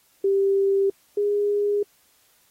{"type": "tone pair in turn", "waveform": "sine", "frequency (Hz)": [392.8, 410.2], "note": ["G4", "G#4"], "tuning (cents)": [4, -21], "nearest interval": "minor second", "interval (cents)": 75, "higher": "second", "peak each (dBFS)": [-17, -19], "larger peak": "first", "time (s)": [[0.24, 0.9], [1.17, 1.83]], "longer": "neither", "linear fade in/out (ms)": 5, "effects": ["white hiss -61 dBFS RMS until 2.5 s", "AAC 48 kbps"]}